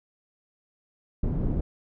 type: low-pass noise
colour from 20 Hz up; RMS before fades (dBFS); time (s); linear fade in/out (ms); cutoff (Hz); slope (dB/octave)
pink; -26; 1.23-1.61; 5; 280; 12
effects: none